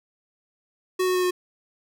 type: tone with pitch steps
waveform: square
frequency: 370 / 367.2 / 364.5 / 361.8 Hz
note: F#4 / F#4 / F#4 / F#4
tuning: 0 / -13 / -26 / -39 cents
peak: -21 dBFS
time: 0.99-1.31 s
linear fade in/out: 10 ms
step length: 80 ms
effects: none